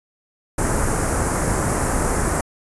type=band-stop noise; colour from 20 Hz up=pink; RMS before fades=-20 dBFS; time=0.58-2.41 s; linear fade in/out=5 ms; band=1700 to 7300 Hz; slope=24 dB/octave; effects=resampled to 24000 Hz